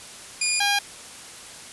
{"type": "tone pair in turn", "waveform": "10% pulse", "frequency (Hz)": [2433, 809.8], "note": ["D#7", "G#5"], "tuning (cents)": [-39, -44], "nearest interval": "octave + perfect fifth", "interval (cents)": 1905, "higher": "first", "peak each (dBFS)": -11, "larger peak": "neither", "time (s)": [[0.41, 0.6], [0.6, 0.79]], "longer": "neither", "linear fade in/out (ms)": 5, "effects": ["white hiss -41 dBFS RMS until 1.72 s", "resampled to 24000 Hz"]}